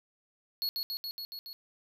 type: tone with echo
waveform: square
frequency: 4344 Hz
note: C#8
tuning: 36 cents flat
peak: -30 dBFS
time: 0.62-0.69 s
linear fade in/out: 0 ms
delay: 140 ms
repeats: 6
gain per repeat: -2 dB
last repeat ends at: 1.53 s
effects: none